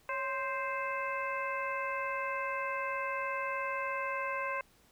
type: harmonic tone with a mistuned harmonic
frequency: 523.3 Hz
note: C5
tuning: in tune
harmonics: 1 / 2 / 3 / 4 / 5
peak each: -39 / -36 / -40 / -41 / -42 dBFS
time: 0.09-4.61 s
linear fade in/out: 2 ms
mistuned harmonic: 1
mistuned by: +96 cents
effects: pink hiss -65 dBFS RMS until 4.91 s